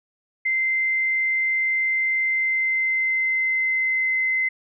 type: tone with pitch glide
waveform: sine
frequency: 2079 to 2057 Hz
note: C7 to C7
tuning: -12 to -30 cents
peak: -19 dBFS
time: 0.45-4.49 s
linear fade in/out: 10 ms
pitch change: -18 cents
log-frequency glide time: 2.24-4.15 s
effects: none